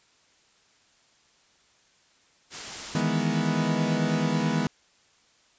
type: noise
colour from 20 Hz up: white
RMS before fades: -36 dBFS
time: 2.5-3.04 s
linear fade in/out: 50 ms
type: chord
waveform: 40% pulse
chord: E major seventh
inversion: third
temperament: equal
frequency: 155.56 / 164.81 / 207.7 / 246.9 Hz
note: D#3 / E3 / G#3 / B3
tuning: 0 / 0 / 0 / 0 cents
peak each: -28 dBFS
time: 2.95-4.67 s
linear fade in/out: 2 ms
effects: white hiss -62 dBFS RMS until 5.58 s + resampled to 16000 Hz